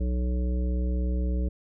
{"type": "harmonic tone", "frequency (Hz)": 61.74, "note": "B1", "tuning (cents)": 0, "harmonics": [1, 3, 5, 7, 9], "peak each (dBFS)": [-24, -34, -38, -41, -43], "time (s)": [0, 1.49], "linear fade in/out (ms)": 10, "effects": []}